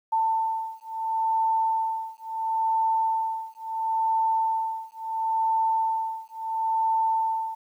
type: beating tone pair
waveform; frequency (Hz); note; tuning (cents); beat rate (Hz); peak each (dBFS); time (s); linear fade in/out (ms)
sine; 892 / 892.73; A5 / A5; +23 / +25; 0.73; -26; 0.12-7.55; 10
effects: 10-bit